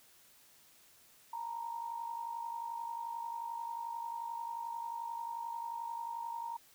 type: tone with amplitude modulation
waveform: sine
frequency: 930 Hz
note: A#5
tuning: 4 cents flat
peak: -35 dBFS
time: 1.33-6.57 s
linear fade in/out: 5 ms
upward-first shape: sine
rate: 51.3 Hz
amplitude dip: 65%
effects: white hiss -63 dBFS RMS until 6.74 s